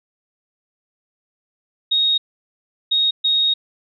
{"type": "tone bursts at uneven times", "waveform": "sine", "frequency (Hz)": 3746, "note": "A#7", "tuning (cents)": 8, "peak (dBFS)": -14, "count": 3, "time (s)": [[1.91, 2.18], [2.91, 3.11], [3.24, 3.54]], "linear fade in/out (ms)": 10, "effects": []}